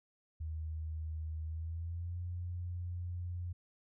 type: tone with pitch glide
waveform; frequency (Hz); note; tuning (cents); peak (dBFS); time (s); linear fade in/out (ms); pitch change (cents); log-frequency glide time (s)
sine; 79 to 88.16; D#2 to F2; +27 to +17; -37; 0.4-3.53; 10; +190; 1.45-2.19
effects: none